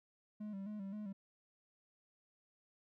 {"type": "tone with vibrato", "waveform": "triangle", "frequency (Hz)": 202.9, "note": "G#3", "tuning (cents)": -40, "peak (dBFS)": -40, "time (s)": [0.4, 1.13], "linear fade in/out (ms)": 10, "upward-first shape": "square", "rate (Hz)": 3.8, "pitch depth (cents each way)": 70, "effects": []}